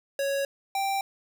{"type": "tone pair in turn", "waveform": "square", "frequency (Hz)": [554.4, 784], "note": ["C#5", "G5"], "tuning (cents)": [0, 0], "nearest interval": "tritone", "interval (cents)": 600, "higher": "second", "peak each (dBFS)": -26, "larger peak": "neither", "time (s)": [[0.19, 0.45], [0.75, 1.01]], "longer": "neither", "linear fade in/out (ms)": 2, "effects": []}